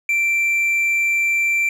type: tone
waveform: triangle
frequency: 2349 Hz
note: D7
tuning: in tune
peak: -14 dBFS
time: 0.09-1.69 s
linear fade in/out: 2 ms
effects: none